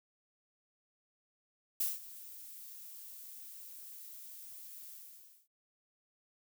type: noise with ADSR envelope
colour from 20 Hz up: violet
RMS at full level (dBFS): -32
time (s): 1.8-5.48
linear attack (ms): 6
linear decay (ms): 180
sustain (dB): -18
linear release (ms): 580
effects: none